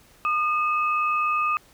sine tone pair together, 1215.7 / 2576 Hz, D#6 / E7, -41 / -41 cents, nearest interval octave + minor second, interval 1300 cents, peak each -21 / -28 dBFS, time 0.25-1.57 s, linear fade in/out 0 ms, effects pink hiss -55 dBFS RMS until 1.73 s

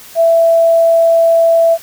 sine tone, 664 Hz, E5, 12 cents sharp, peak -6 dBFS, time 0.15-1.78 s, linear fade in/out 50 ms, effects white hiss -36 dBFS RMS until 1.82 s

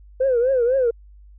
sine tone with vibrato, 503 Hz, B4, 32 cents sharp, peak -14 dBFS, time 0.2-0.91 s, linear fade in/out 10 ms, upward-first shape triangle, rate 4 Hz, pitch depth 160 cents each way, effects tanh soft clip ceiling -12 dBFS + added 50 Hz sine -43 dBFS peak until 1.38 s

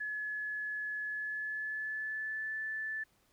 sine tone with pitch glide, 1705 to 1750.9 Hz, G#6 to A6, +45 to -9 cents, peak -35 dBFS, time 0-3.04 s, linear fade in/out 10 ms, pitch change +46 cents, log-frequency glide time 1.06-2.56 s, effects pink hiss -71 dBFS RMS until 3.32 s

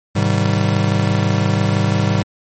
square chord, Ab major seventh, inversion none, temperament just, 103.83 / 129.78 / 155.74 / 194.67 Hz, Ab2 / C3 / Eb3 / G3, 0 / -14 / +2 / -12 cents, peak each -18 / -22 / -22 / -20 dBFS, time 0.15-2.23 s, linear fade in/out 10 ms, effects low-pass 8000 Hz 12 dB/octave + MP3 32 kbps

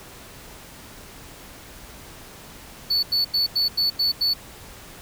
triangle tone bursts, 4456 Hz, C#8, 8 cents sharp, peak -17 dBFS, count 7, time 2.9-4.338 s, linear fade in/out 10 ms, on 130 ms, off 88 ms, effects pink hiss -43 dBFS RMS until 5.01 s

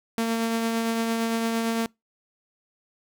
sawtooth tone with tremolo, 227.9 Hz, A#3, 39 cents flat, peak -18 dBFS, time 0.18-1.86 s, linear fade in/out 0 ms, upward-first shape triangle, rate 8.8 Hz, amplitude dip 30%, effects noise-tail reverb RT60 0.2 s tail -25 dB re dry

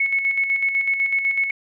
sine tone with tremolo, 2200 Hz, C#7, 14 cents flat, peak -16 dBFS, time 0-1.51 s, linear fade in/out 5 ms, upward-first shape square, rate 8 Hz, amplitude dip 50%, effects none

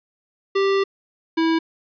square tone pair in turn, 392 / 326.3 Hz, G4 / E4, 0 / -18 cents, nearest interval minor third, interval 318 cents, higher first, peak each -17 dBFS, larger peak neither, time 0.55-0.84 / 1.37-1.59 s, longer first, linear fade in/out 10 ms, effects resampled to 11025 Hz + 9-bit

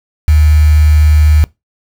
sine tone with quantisation, 76 Hz, D#2, 40 cents flat, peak -4 dBFS, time 0.28-1.44 s, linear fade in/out 0 ms, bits 4, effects noise-tail reverb RT60 0.2 s tail -22 dB re dry

